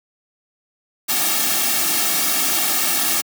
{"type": "noise with comb filter", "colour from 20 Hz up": "white", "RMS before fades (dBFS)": -19, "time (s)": [1.08, 3.22], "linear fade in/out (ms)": 20, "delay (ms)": 2, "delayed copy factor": -0.9, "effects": ["high-pass 200 Hz 12 dB/octave"]}